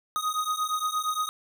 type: beating tone pair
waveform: square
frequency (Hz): 1244.5 / 1253.1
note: D#6 / D#6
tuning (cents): 0 / +12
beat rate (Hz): 8.6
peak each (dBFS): -30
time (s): 0.16-1.29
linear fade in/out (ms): 0
effects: none